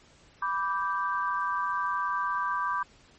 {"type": "chord", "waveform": "sine", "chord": "G major", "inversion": "first", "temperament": "equal with one note detuned", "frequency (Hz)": [987.8, 1168.6, 1568], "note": ["B5", "D6", "G6"], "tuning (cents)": [0, -9, 0], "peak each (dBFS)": [-31, -29, -33], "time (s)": [0.42, 2.83], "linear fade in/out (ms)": 5, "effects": ["pink hiss -58 dBFS RMS until 3.18 s", "MP3 32 kbps"]}